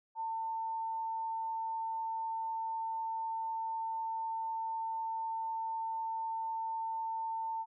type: tone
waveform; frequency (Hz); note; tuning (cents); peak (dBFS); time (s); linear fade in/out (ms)
sine; 898; A5; +35; -34; 0.15-7.66; 50
effects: none